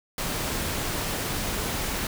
pink noise, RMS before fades -29 dBFS, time 0.18-2.07 s, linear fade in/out 2 ms, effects none

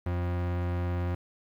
40% pulse tone with vibrato, 88 Hz, F2, 14 cents sharp, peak -27 dBFS, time 0.06-1.15 s, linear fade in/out 5 ms, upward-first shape sine, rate 18 Hz, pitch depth 9 cents each way, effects low-pass 2000 Hz 12 dB/octave + 9-bit

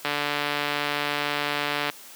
click train, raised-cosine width 0.3 ms, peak -9 dBFS, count 271, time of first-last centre 0.05-1.899 s, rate 146 Hz, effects white hiss -45 dBFS RMS until 2.15 s + high-pass 200 Hz 12 dB/octave

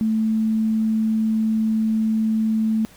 sine tone, 220 Hz, A3, in tune, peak -17 dBFS, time 0.01-2.85 s, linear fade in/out 0 ms, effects pink hiss -49 dBFS RMS until 2.96 s

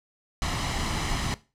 pink noise with comb filter, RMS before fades -28 dBFS, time 0.42-1.34 s, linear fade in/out 0 ms, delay 0.99 ms, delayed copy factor +0.5, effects noise-tail reverb RT60 0.3 s tail -18 dB re dry + low-pass 7000 Hz 12 dB/octave

